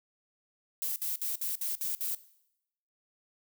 violet noise bursts, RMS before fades -33 dBFS, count 7, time 0.82-2.148 s, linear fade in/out 0 ms, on 140 ms, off 58 ms, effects noise-tail reverb RT60 0.8 s tail -18 dB re dry

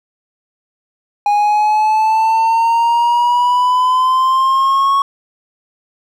triangle exponential sweep, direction up, 821 to 1108.7 Hz, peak -8 dBFS, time 1.26-5.02 s, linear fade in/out 2 ms, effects none

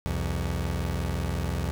25% pulse tone pair together, 65.77 / 86 Hz, C2 / F2, +10 / -26 cents, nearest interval perfect fourth, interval 464 cents, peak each -26 dBFS, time 0.06-1.71 s, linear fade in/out 0 ms, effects none

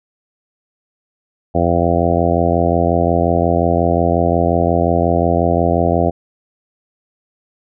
harmonic tone, 85.6 Hz, F2, 34 cents flat, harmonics 1 / 2 / 3 / 4 / 5 / 6 / 7 / 8 / 9, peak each -19 / -20 / -21 / -21 / -23 / -21 / -21 / -18 / -24 dBFS, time 1.54-6.11 s, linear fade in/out 20 ms, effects none

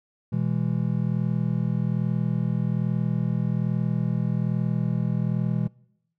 triangle chord, E major, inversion second, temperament just, 123.61 / 164.81 / 206 Hz, B2 / E3 / G#3, +2 / 0 / -14 cents, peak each -24 / -24 / -27 dBFS, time 0.32-5.68 s, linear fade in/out 10 ms, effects noise-tail reverb RT60 0.8 s tail -24 dB re dry

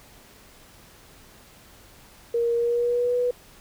sine tone with pitch glide, 469.5 to 491.1 Hz, A#4 to B4, +12 to -10 cents, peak -20 dBFS, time 2.34-3.31 s, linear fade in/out 5 ms, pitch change +78 cents, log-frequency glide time 2.56-3.16 s, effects pink hiss -51 dBFS RMS until 3.6 s

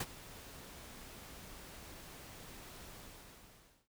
pink noise with ADSR envelope, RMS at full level -35 dBFS, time 0-3.88 s, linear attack 6 ms, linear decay 42 ms, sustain -17 dB, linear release 950 ms, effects none

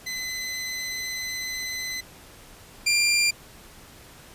20% pulse tone pair in turn, 2027 / 2386 Hz, B6 / D7, +45 / +27 cents, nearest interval minor third, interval 282 cents, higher second, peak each -24 / -14 dBFS, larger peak second, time 0.06-2.01 / 2.86-3.31 s, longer first, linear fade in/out 10 ms, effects pink hiss -48 dBFS RMS until 4.34 s + resampled to 32000 Hz

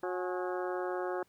harmonic tone with a mistuned harmonic, 181.7 Hz, F#3, 31 cents flat, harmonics 2 / 3 / 4 / 5 / 6 / 7 / 8 / 9, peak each -35 / -39 / -41 / -43 / -45 / -46 / -47 / -48 dBFS, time 0.03-1.23 s, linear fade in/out 2 ms, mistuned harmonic 5, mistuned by -120 cents, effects pink hiss -70 dBFS RMS until 1.28 s + high-pass 60 Hz 12 dB/octave

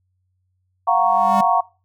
sine chord, Gb major seventh, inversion third, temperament equal with one note detuned, 698.5 / 745.1 / 932.3 / 1108.7 Hz, F5 / Gb5 / Bb5 / Db6, 0 / +12 / 0 / 0 cents, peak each -19 dBFS, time 0.87-1.61 s, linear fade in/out 10 ms
square tone with exponential growth, 200 Hz, G3, 35 cents sharp, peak -20 dBFS, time 0.9-1.41 s, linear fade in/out 5 ms, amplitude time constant 110 ms
effects noise-tail reverb RT60 0.3 s tail -21 dB re dry + added 92 Hz sine -65 dBFS peak until 1.84 s

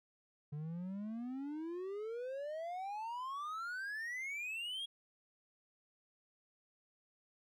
triangle exponential sweep, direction up, 144.4 to 3322 Hz, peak -38 dBFS, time 0.52-4.86 s, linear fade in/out 10 ms, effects none

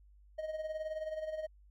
triangle tone with tremolo, 625 Hz, D#5, 8 cents sharp, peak -32 dBFS, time 0.38-1.47 s, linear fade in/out 10 ms, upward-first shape sine, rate 19 Hz, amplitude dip 65%, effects added 50 Hz sine -58 dBFS peak until 1.7 s

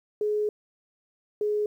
sine tone pair in turn, 421.1 / 419.5 Hz, G#4 / G#4, +24 / +17 cents, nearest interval unison, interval 7 cents, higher first, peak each -23 dBFS, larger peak neither, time 0.21-0.49 / 1.41-1.66 s, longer first, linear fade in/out 2 ms, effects 10-bit

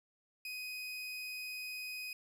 30% pulse tone, 2504 Hz, D#7, 10 cents sharp, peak -38 dBFS, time 0.45-2.13 s, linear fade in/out 2 ms, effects none

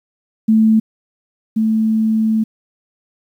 sine tone pair in turn, 220 / 220 Hz, A3 / A3, 0 / 0 cents, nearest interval unison, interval 0 cents, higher neither, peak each -8 / -12 dBFS, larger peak first, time 0.48-0.8 / 1.56-2.44 s, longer second, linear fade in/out 10 ms, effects 8-bit

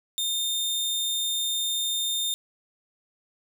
sawtooth tone, 3633 Hz, A#7, 45 cents flat, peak -22 dBFS, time 0.18-2.34 s, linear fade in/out 0 ms, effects none

